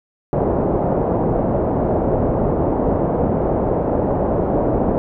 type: low-pass noise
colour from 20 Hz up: white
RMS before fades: -18 dBFS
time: 0.33-4.98 s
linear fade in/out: 0 ms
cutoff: 680 Hz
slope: 24 dB/octave
effects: none